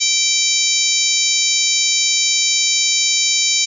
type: harmonic tone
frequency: 776 Hz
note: G5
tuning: 18 cents flat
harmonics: 3 / 4 / 5 / 6 / 7 / 8 / 9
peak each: -23 / -26 / -20 / -24 / -21 / -21 / -19 dBFS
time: 0-3.66 s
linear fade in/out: 20 ms
effects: none